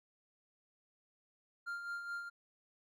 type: tone with tremolo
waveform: triangle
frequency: 1396.9 Hz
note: F6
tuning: in tune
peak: -36 dBFS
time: 1.66-2.3 s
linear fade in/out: 20 ms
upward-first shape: sine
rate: 4.7 Hz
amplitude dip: 50%
effects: none